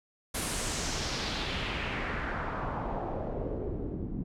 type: noise with low-pass filter sweep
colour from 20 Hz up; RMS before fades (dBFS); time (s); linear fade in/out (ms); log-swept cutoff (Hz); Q
pink; -34; 0.34-4.24; 10; 11000 to 240; 2.1
effects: none